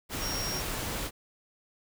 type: tone in noise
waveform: sine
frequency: 5588 Hz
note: F8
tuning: in tune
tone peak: -34 dBFS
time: 0.19-0.63 s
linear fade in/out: 50 ms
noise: pink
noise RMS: -34 dBFS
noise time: 0.09-1.11 s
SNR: -3 dB
effects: none